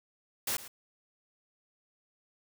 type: noise with echo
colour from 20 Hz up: white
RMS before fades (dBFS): -32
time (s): 0.47-0.57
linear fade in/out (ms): 5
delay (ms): 110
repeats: 1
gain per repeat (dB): -15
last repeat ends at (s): 0.68
effects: none